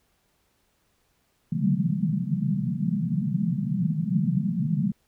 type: band-pass noise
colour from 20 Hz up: white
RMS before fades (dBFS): -25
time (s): 1.52-4.92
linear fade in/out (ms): 2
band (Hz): 130 to 220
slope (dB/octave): 96
effects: pink hiss -69 dBFS RMS until 5.07 s